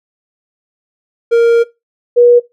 triangle / sine tone pair in turn, 466.2 / 482.4 Hz, A#4 / B4, 0 / -41 cents, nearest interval minor second, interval 59 cents, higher second, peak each -3 dBFS, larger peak neither, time 1.31-1.64 / 2.16-2.4 s, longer first, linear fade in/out 20 ms, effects noise-tail reverb RT60 0.2 s tail -18 dB re dry

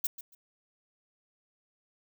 violet noise with echo, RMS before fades -29 dBFS, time 0.04-0.07 s, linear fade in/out 5 ms, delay 140 ms, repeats 2, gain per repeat -14 dB, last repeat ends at 0.35 s, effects none

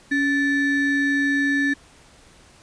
triangle ring-modulated tone, 1017 Hz, C6, 50 cents flat, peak -13 dBFS, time 0.11-1.74 s, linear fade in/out 10 ms, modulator 737 Hz, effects pink hiss -51 dBFS RMS until 2.62 s + resampled to 22050 Hz

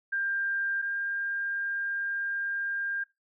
sine tone pair in turn, 1593 / 1602.2 Hz, G6 / G6, +27 / +37 cents, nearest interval unison, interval 10 cents, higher second, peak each -27 / -29 dBFS, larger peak first, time 0.12-0.82 / 0.82-3.04 s, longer second, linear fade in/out 10 ms, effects noise-tail reverb RT60 0.2 s tail -18 dB re dry

